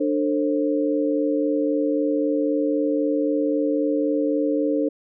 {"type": "tone cluster", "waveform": "sine", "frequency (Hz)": [296.1, 449.2, 533], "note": ["D4", "A4", "C5"], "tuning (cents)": [14, 36, 32], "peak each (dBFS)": [-21, -25, -25], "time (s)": [0, 4.89], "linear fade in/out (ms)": 10, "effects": []}